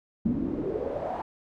brown noise with band-pass filter sweep, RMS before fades -30 dBFS, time 0.25-1.22 s, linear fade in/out 5 ms, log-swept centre 220 to 820 Hz, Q 4.6, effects none

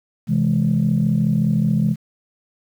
sine chord, C augmented, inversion none, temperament equal with one note detuned, 130.81 / 164.81 / 209.9 Hz, C3 / E3 / G#3, 0 / 0 / +19 cents, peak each -20 / -18 / -18 dBFS, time 0.27-1.96 s, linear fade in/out 50 ms, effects tanh soft clip ceiling -8 dBFS + 8-bit

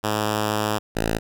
5% pulse tone pair in turn, 106.4 / 55.3 Hz, G#2 / A1, +42 / +9 cents, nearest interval major seventh, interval 1133 cents, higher first, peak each -10 dBFS, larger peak neither, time 0.03-0.79 / 0.95-1.19 s, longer first, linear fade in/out 20 ms, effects none

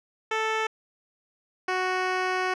10% pulse tone pair in turn, 440 / 370 Hz, A4 / F#4, 0 / 0 cents, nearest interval minor third, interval 300 cents, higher first, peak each -16 dBFS, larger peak neither, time 0.31-0.67 / 1.68-2.54 s, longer second, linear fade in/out 5 ms, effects low-pass 4000 Hz 12 dB/octave

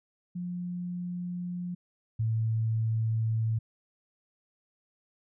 sine tone pair in turn, 177.5 / 111.82 Hz, F3 / A2, +28 / +28 cents, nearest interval minor sixth, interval 800 cents, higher first, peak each -32 / -25 dBFS, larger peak second, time 0.35-1.75 / 2.19-3.59 s, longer neither, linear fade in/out 10 ms, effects none

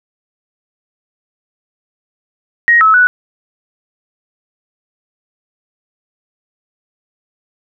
sine tone with pitch steps, 1881 / 1297 / 1479 Hz, A#6 / E6 / F#6, +15 / -28 / -1 cents, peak -5 dBFS, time 2.68-3.07 s, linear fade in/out 0 ms, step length 130 ms, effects none

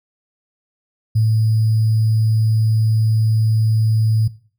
sine tone with sample-and-hold, 110 Hz, A2, in tune, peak -12 dBFS, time 1.15-4.28 s, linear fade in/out 10 ms, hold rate 4900 Hz, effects noise-tail reverb RT60 0.4 s tail -17 dB re dry

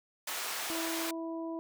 pink high-pass noise, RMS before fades -37 dBFS, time 0.27-1.11 s, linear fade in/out 5 ms, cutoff 830 Hz, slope 12 dB/octave
harmonic tone, 328.6 Hz, E4, 5 cents flat, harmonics 1 / 2 / 3, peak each -36 / -42 / -46 dBFS, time 0.7-1.59 s, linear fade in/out 0 ms
effects none

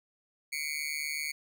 sawtooth tone with amplitude modulation, 2217 Hz, C#7, in tune, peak -25 dBFS, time 0.52-1.32 s, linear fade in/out 10 ms, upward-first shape sine, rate 148 Hz, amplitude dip 100%, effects none

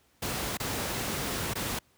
pink noise with dropouts, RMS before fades -32 dBFS, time 0.22-1.79 s, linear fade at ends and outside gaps 5 ms, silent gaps 0.572-0.599 / 1.537-1.554 s, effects pink hiss -66 dBFS RMS until 1.97 s + high-pass 60 Hz 12 dB/octave

